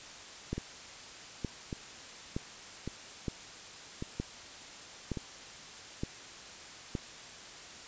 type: two click trains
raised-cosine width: 3 ms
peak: -20 / -23 dBFS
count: 8 / 5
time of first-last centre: 0.53-6.952 / 0.58-5.172 s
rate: 1.09 / 0.871 Hz
effects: white hiss -48 dBFS RMS until 7.87 s + resampled to 16000 Hz